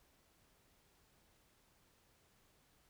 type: silence
effects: pink hiss -72 dBFS RMS until 2.89 s